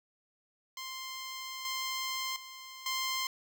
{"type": "tone with level steps", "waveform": "10% pulse", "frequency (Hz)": 1049, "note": "C6", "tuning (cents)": 4, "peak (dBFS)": [-31, -25, -37, -23], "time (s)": [0.77, 3.27], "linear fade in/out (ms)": 2, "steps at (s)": [1.65, 2.36, 2.86], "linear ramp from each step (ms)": 2, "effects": []}